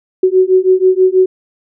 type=beating tone pair; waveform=sine; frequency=370 / 376.2 Hz; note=F#4 / F#4; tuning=0 / +29 cents; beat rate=6.2 Hz; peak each=-10 dBFS; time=0.23-1.26 s; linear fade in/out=5 ms; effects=none